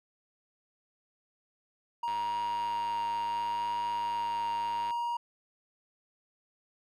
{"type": "tone with vibrato", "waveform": "triangle", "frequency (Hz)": 943, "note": "A#5", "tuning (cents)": 20, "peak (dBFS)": -28, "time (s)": [2.03, 5.17], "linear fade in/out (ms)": 5, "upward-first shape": "triangle", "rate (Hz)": 0.71, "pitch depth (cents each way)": 12}
{"type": "click train", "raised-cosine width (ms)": 0.3, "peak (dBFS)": -29, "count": 295, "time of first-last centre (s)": [2.08, 4.907], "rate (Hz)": 104}
{"effects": []}